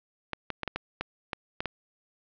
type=clicks; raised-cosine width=0.3 ms; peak=-14 dBFS; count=9; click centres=0.333 / 0.503 / 0.633 / 0.677 / 0.76 / 1.01 / 1.332 / 1.605 / 1.657 s; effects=low-pass 4000 Hz 12 dB/octave